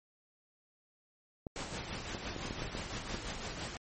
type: clicks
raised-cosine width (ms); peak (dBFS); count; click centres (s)
2; -26; 7; 1.468 / 2.148 / 2.364 / 2.509 / 2.621 / 2.751 / 3.144
type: noise with tremolo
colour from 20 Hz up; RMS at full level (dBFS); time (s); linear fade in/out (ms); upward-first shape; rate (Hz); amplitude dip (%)
pink; -39; 1.56-3.77; 0; sine; 5.9; 45
effects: MP3 32 kbps